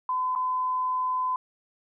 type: tone with dropouts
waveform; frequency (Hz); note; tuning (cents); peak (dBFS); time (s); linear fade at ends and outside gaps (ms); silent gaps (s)
sine; 1016; B5; +49; -24; 0.09-1.36; 2; 0.352-0.359
effects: none